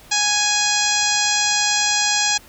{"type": "harmonic tone", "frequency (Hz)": 830.6, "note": "G#5", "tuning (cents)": 0, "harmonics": [1, 2, 3, 4, 5, 6, 7, 8, 9], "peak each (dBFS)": [-25, -25, -25, -25, -25, -25, -25, -25, -25], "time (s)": [0.11, 2.38], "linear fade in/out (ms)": 10, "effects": ["pink hiss -46 dBFS RMS until 2.48 s"]}